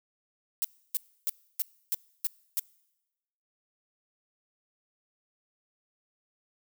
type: noise bursts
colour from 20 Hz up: violet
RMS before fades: -28 dBFS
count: 7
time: 0.62-2.595 s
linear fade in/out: 0 ms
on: 25 ms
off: 300 ms
effects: noise-tail reverb RT60 1.0 s tail -24 dB re dry